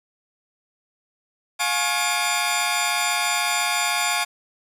20% pulse tone cluster, 708 / 842 / 1095 / 2392 / 3590 Hz, F5 / G#5 / C#6 / D7 / A7, +23 / +24 / -22 / +31 / +34 cents, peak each -22 dBFS, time 1.59-4.25 s, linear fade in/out 20 ms, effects resampled to 32000 Hz + 8-bit

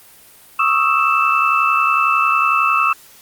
sine tone cluster, 1111 / 1253 / 1324 / 2642 Hz, C#6 / D#6 / E6 / E7, +4 / +12 / +7 / +3 cents, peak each -18 dBFS, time 0.59-2.93 s, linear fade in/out 5 ms, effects white hiss -45 dBFS RMS until 3.21 s + Opus 32 kbps

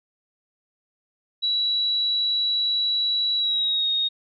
sine tone with pitch glide, 3917 to 3729 Hz, B7 to A#7, -15 to 0 cents, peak -20 dBFS, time 1.42-4.09 s, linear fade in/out 20 ms, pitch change -85 cents, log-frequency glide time 3.37-3.89 s, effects none

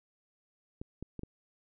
clicks, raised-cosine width 3 ms, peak -27 dBFS, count 4, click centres 0.815 / 1.026 / 1.193 / 1.234 s, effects none

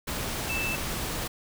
sine tone in noise, 2645 Hz, E7, 5 cents sharp, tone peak -29 dBFS, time 0.49-0.76 s, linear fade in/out 10 ms, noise pink, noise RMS -32 dBFS, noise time 0.07-1.28 s, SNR 0 dB, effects none

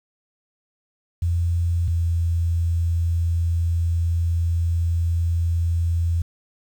sine tone pair in turn, 85.5 / 84.37 Hz, F2 / E2, -36 / +41 cents, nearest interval unison, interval 23 cents, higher first, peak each -18 dBFS, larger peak neither, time 1.22-1.88 / 1.88-6.22 s, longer second, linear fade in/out 5 ms, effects 8-bit

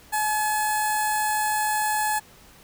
15% pulse tone with notch filter, 853 Hz, G#5, 46 cents sharp, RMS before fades -24 dBFS, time 0.12-2.2 s, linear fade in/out 20 ms, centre 3000 Hz, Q 0.58, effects pink hiss -51 dBFS RMS until 2.63 s

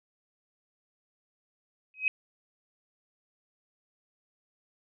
sine tone with exponential growth, 2532 Hz, D#7, 30 cents sharp, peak -19 dBFS, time 1.94-2.08 s, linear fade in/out 1 ms, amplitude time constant 30 ms, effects none

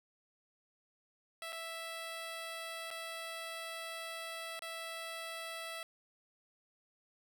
10% pulse tone with dropouts, 659.3 Hz, E5, in tune, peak -33 dBFS, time 1.42-5.83 s, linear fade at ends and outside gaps 1 ms, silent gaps 1.523-1.528 / 2.905-2.911 / 4.593-4.621 s, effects none

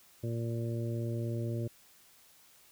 harmonic tone, 116.3 Hz, A#2, 4 cents flat, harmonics 1 / 2 / 3 / 4 / 5, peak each -33 / -41 / -40 / -46 / -45 dBFS, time 0.23-1.68 s, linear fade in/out 10 ms, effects white hiss -61 dBFS RMS until 2.71 s

